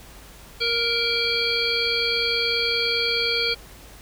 harmonic tone with a mistuned harmonic, 467.4 Hz, A#4, 5 cents sharp, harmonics 1 / 3 / 5 / 7 / 9 / 10, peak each -28 / -31 / -26 / -27 / -29 / -26 dBFS, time 0.6-3.55 s, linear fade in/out 20 ms, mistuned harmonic 10, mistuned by -39 cents, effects added 50 Hz sine -47 dBFS peak until 4.01 s + pink hiss -46 dBFS RMS until 4.01 s

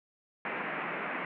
white band-pass noise, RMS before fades -36 dBFS, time 0.45-1.25 s, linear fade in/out 2 ms, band 160 to 2400 Hz, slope 48 dB/octave, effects none

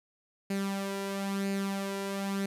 sawtooth tone with flanger, 196.7 Hz, G3, 6 cents sharp, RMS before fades -33 dBFS, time 0.5-2.46 s, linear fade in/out 5 ms, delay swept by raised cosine 0.43 to 2.13 ms, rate 1 Hz, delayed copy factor +0.55, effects resampled to 32000 Hz + 10-bit

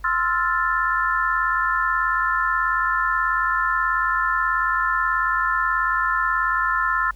sine chord, F major seventh, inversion second, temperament equal, 1046.5 / 1318.5 / 1396.9 / 1760 Hz, C6 / E6 / F6 / A6, 0 / 0 / 0 / 0 cents, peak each -24 dBFS, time 0.04-7.11 s, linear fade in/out 5 ms, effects added 50 Hz sine -39 dBFS peak until 7.15 s + pink hiss -56 dBFS RMS until 7.15 s

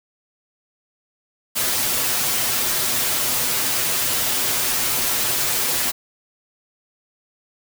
white noise with comb filter, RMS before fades -21 dBFS, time 1.55-5.92 s, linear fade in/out 20 ms, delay 8.1 ms, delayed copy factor +0.9, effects none

